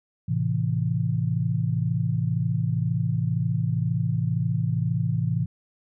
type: chord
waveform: sine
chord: A minor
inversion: none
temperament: just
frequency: 110 / 132 / 165 Hz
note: A2 / C3 / E3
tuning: 0 / +16 / +2 cents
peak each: -26 dBFS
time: 0.28-5.46 s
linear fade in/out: 10 ms
effects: none